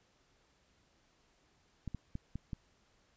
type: clicks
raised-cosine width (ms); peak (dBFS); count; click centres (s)
5; -27; 5; 1.877 / 1.947 / 2.154 / 2.356 / 2.532
effects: pink hiss -71 dBFS RMS until 3.16 s + resampled to 16000 Hz